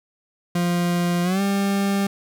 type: tone with pitch glide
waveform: 40% pulse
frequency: 174.61 to 198.27 Hz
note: F3 to G3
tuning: 0 to +20 cents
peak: -18 dBFS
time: 0.55-2.07 s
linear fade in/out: 5 ms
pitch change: +220 cents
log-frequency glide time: 1.23-1.41 s
effects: none